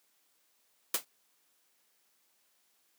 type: noise with exponential decay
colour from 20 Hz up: white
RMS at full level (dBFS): -24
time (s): 0.94-1.05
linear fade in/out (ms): 5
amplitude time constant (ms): 22
effects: white hiss -72 dBFS RMS until 2.98 s + high-pass 200 Hz 12 dB/octave